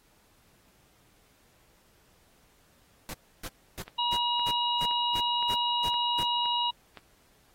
pink noise bursts, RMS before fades -38 dBFS, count 10, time 3.09-6.23 s, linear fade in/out 0 ms, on 44 ms, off 300 ms
click train, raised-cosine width 0.3 ms, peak -28 dBFS, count 7, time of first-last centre 3.88-6.973 s, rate 1.94 Hz
harmonic tone, 959 Hz, A#5, 49 cents sharp, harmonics 1 / 3 / 4, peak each -28 / -30 / -32 dBFS, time 3.98-6.71 s, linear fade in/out 10 ms
effects pink hiss -64 dBFS RMS until 7.54 s + AAC 48 kbps

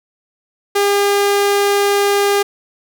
sawtooth tone, 403.6 Hz, G#4, 49 cents flat, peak -8 dBFS, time 0.75-2.43 s, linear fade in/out 10 ms, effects none

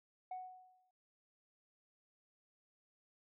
sine tone with exponential decay, 740 Hz, F#5, in tune, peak -38 dBFS, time 0.31-0.91 s, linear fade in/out 5 ms, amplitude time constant 130 ms, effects noise-tail reverb RT60 0.6 s tail -20 dB re dry + tanh soft clip ceiling -39 dBFS

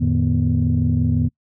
sine tone cluster, 84.5 / 110.1 / 150.2 / 242.8 Hz, E2 / A2 / D3 / B3, +43 / +2 / +39 / -29 cents, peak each -20 dBFS, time 0-1.29 s, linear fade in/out 20 ms, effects noise-tail reverb RT60 0.1 s tail -26 dB re dry + tanh soft clip ceiling -8 dBFS

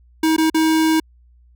square tone with dropouts, 318.3 Hz, D#4, 39 cents sharp, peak -14 dBFS, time 0.23-1 s, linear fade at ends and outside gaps 5 ms, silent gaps 0.365-0.38 / 0.5-0.544 s, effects added 60 Hz sine -48 dBFS peak until 1.55 s

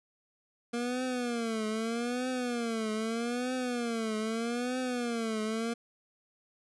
25% pulse tone with vibrato, 235.1 Hz, A#3, 15 cents sharp, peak -27 dBFS, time 0.73-5.74 s, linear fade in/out 10 ms, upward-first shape triangle, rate 0.8 Hz, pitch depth 160 cents each way, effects resampled to 24000 Hz

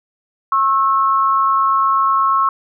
sine tone pair together, 1086.7 / 1315 Hz, C#6 / E6, -35 / -5 cents, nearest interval minor third, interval 330 cents, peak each -13 / -17 dBFS, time 0.52-2.49 s, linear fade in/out 2 ms, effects none

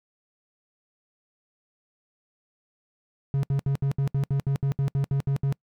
triangle tone bursts, 138.2 Hz, C#3, 5 cents flat, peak -19 dBFS, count 14, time 3.34-5.525 s, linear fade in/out 0 ms, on 92 ms, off 69 ms, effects noise-tail reverb RT60 0.1 s tail -26 dB re dry

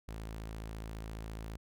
sawtooth tone, 54.6 Hz, A1, 13 cents flat, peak -37 dBFS, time 0.08-1.57 s, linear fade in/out 5 ms, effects none

